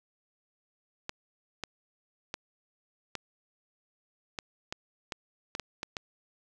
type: clicks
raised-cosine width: 0.2 ms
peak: -17 dBFS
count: 11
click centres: 1.094 / 1.637 / 2.341 / 3.153 / 4.388 / 4.725 / 5.122 / 5.551 / 5.597 / 5.831 / 5.968 s
effects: none